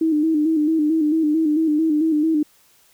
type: tone with vibrato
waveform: sine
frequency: 311.1 Hz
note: D#4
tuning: in tune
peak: -15 dBFS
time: 0.01-2.43 s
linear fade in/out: 5 ms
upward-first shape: square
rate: 4.5 Hz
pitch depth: 60 cents each way
effects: white hiss -56 dBFS RMS until 2.93 s